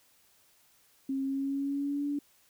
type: tone with pitch glide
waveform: sine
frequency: 270 to 287.7 Hz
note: C#4 to D4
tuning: -45 to -36 cents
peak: -29 dBFS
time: 1.09-2.19 s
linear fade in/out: 5 ms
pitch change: +109 cents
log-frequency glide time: 1.24-2.07 s
effects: white hiss -65 dBFS RMS until 2.49 s